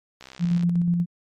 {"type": "click train", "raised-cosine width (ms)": 0.2, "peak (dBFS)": -24, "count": 28, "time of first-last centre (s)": [0.21, 0.625], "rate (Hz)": 65}
{"type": "tone with tremolo", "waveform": "sine", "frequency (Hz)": 173.2, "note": "F3", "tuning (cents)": -14, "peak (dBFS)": -17, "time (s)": [0.39, 1.06], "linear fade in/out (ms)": 50, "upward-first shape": "square", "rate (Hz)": 8.2, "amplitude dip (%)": 30}
{"effects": ["MP3 64 kbps"]}